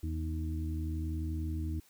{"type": "harmonic tone with a mistuned harmonic", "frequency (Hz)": 80.8, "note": "E2", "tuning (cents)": -34, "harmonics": [1, 2, 3, 4], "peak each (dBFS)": [-33, -45, -45, -41], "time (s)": [0.03, 1.8], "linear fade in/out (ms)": 5, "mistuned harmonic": 4, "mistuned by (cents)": -51, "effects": ["white hiss -64 dBFS RMS until 1.89 s"]}